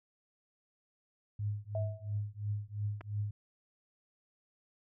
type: tone with tremolo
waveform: sine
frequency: 103.83 Hz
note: G#2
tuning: in tune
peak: -30 dBFS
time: 1.39-3.31 s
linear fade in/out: 5 ms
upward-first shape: triangle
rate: 2.9 Hz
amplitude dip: 100%
type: tone with exponential decay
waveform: sine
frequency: 648 Hz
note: E5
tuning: 30 cents flat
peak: -33 dBFS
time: 1.75-2.21 s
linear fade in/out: 2 ms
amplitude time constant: 100 ms
type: clicks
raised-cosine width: 0.5 ms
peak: -33 dBFS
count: 2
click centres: 3.009 / 3.012 s
effects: none